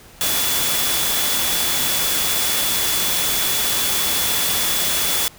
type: tone in noise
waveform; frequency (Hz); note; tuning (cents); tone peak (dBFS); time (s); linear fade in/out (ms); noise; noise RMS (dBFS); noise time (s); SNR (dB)
sine; 3433; A7; -43; -26; 0.21-5.28; 0; white; -20; 0.21-5.28; -9
effects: pink hiss -45 dBFS RMS until 5.38 s